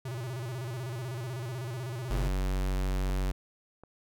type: tone with vibrato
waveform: square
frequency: 123.47 Hz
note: B2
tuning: in tune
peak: -35 dBFS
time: 0.05-2.28 s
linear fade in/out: 5 ms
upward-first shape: square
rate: 16 Hz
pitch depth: 120 cents each way
type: tone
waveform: square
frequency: 47 Hz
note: F#1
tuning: 28 cents sharp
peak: -28 dBFS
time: 2.1-3.32 s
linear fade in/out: 10 ms
type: clicks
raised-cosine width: 1 ms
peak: -29 / -35 dBFS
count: 2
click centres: 3.096 / 3.836 s
effects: none